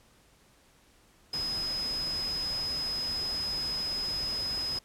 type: tone in noise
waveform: sine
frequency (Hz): 5060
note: D#8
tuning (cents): +28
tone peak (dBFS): -30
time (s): 1.33-4.79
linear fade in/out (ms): 5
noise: pink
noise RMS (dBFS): -42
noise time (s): 1.33-4.79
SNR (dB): +9
effects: pink hiss -62 dBFS RMS until 4.84 s + low-pass 12000 Hz 12 dB/octave